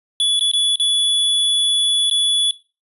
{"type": "tone with dropouts", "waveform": "square", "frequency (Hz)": 3421, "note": "A7", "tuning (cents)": -49, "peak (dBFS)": -15, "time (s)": [0.2, 2.51], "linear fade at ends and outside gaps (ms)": 1, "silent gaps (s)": [[0.394, 0.409], [0.515, 0.535], [0.758, 0.798], [2.099, 2.111]], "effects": ["noise-tail reverb RT60 0.3 s tail -18 dB re dry", "resampled to 32000 Hz"]}